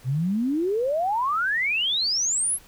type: exponential sweep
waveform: sine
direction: up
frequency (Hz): 121.1 to 11550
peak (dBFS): -21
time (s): 0.04-2.59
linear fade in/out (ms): 50
effects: pink hiss -52 dBFS RMS until 2.67 s